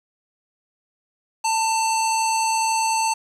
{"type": "tone with low-pass filter", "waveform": "square", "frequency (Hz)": 893, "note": "A5", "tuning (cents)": 25, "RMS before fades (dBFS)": -21, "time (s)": [1.44, 3.14], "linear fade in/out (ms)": 10, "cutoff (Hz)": 7800, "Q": 3.2, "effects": ["8-bit"]}